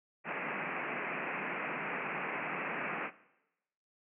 white band-pass noise, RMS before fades -38 dBFS, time 0.24-3.11 s, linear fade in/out 50 ms, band 140 to 2600 Hz, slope 96 dB/octave, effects noise-tail reverb RT60 0.9 s tail -18 dB re dry

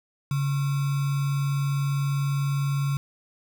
sine tone with sample-and-hold, 140.1 Hz, C#3, 19 cents sharp, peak -22 dBFS, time 0.31-2.97 s, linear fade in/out 2 ms, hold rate 1225 Hz, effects none

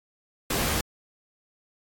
pink noise with comb filter, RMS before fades -26 dBFS, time 0.5-0.81 s, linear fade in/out 5 ms, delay 13 ms, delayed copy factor +0.5, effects AAC 64 kbps

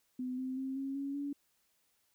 sine tone with pitch steps, 253.3 / 259.2 / 265.3 / 271.5 / 277.8 / 284.3 Hz, B3 / C4 / C4 / C#4 / C#4 / C#4, +44 / -16 / +24 / -36 / +4 / +44 cents, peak -35 dBFS, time 0.19-1.33 s, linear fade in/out 5 ms, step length 190 ms, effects white hiss -75 dBFS RMS until 2.14 s

